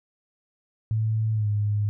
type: tone with pitch glide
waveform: sine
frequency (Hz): 110 to 104.01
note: A2 to G#2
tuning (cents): 0 to +3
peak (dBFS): -21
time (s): 0.91-1.89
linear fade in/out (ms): 0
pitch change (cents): -97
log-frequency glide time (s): 1.33-1.48
effects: none